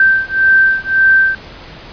sine beating tone pair, 1560 / 1561.8 Hz, G6 / G6, -9 / -7 cents, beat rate 1.8 Hz, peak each -11 / -11 dBFS, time 0-1.35 s, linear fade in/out 2 ms, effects pink hiss -34 dBFS RMS until 1.92 s + resampled to 11025 Hz

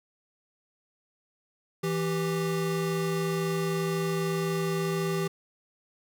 square tone pair together, 164.81 / 392.5 Hz, E3 / G4, 0 / +2 cents, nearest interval octave + minor third, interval 1502 cents, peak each -30 / -30 dBFS, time 1.83-5.28 s, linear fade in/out 10 ms, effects none

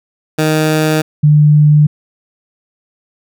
15% pulse / sine tone pair in turn, 155.56 / 149.6 Hz, D#3 / D3, 0 / +32 cents, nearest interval minor second, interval 68 cents, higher first, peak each -4 dBFS, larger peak neither, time 0.38-1.02 / 1.23-1.87 s, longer neither, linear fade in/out 10 ms, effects none

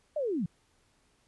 sine linear sweep, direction down, 629 to 146.83 Hz, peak -28 dBFS, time 0.16-0.46 s, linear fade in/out 5 ms, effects pink hiss -69 dBFS RMS until 1.27 s + resampled to 24000 Hz

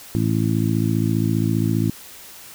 harmonic tone, 55 Hz, A1, in tune, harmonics 2 / 3 / 4 / 5 / 6, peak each -21 / -23 / -24 / -25 / -26 dBFS, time 0.15-1.9 s, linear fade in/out 0 ms, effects white hiss -41 dBFS RMS until 2.54 s

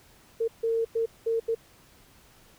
sine tone bursts at uneven times, 455.4 Hz, A#4, 40 cents flat, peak -23 dBFS, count 5, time 0.4-0.48 / 0.63-0.85 / 0.95-1.06 / 1.26-1.4 / 1.48-1.55 s, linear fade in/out 10 ms, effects pink hiss -57 dBFS RMS until 2.58 s

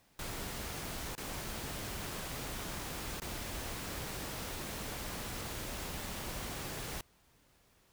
pink noise with dropouts, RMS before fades -41 dBFS, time 0.19-7.01 s, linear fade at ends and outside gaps 2 ms, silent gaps 1.152-1.178 / 3.2-3.218 s, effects pink hiss -68 dBFS RMS until 7.92 s

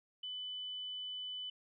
sine tone, 3000 Hz, F#7, 23 cents sharp, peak -40 dBFS, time 0.23-1.5 s, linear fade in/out 5 ms, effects none

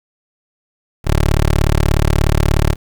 15% pulse tone, 36.71 Hz, D1, in tune, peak -5 dBFS, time 1.04-2.76 s, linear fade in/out 50 ms, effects 7-bit

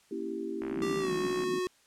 sine chord, A# diminished seventh, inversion none, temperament equal, 233.1 / 277.2 / 329.6 / 392 Hz, A#3 / C#4 / E4 / G4, 0 / 0 / 0 / 0 cents, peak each -41 / -41 / -37 / -37 dBFS, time 0.11-0.96 s, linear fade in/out 5 ms
click train, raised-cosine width 0.5 ms, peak -28 dBFS, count 54, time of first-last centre 0.62-1.437 s, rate 64.9 Hz
white band-pass noise, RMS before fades -38 dBFS, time 0.71-1.59 s, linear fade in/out 2 ms, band 150 to 340 Hz, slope 96 dB/octave
square tone with pitch glide, 391.9 to 365.7 Hz, G4 to F#4, 0 to -20 cents, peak -30 dBFS, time 0.82-1.67 s, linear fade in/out 0 ms, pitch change -120 cents, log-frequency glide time 0.99-1.12 s
effects white hiss -64 dBFS RMS until 1.86 s + low-pass 9000 Hz 12 dB/octave

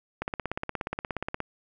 click train, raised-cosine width 0.5 ms, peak -15 dBFS, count 21, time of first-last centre 0.22-1.403 s, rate 16.9 Hz, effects none

